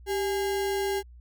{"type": "tone with sample-and-hold", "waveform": "sine", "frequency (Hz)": 392, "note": "G4", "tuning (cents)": 0, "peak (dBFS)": -25, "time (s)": [0.06, 1.03], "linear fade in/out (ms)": 50, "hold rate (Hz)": 1225, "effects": ["added 60 Hz sine -46 dBFS peak until 1.2 s"]}